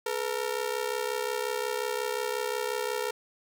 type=ring-modulated tone; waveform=sawtooth; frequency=458.9 Hz; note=A#4; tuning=27 cents flat; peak=-22 dBFS; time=0.06-3.11 s; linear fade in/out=2 ms; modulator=32.8 Hz; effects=none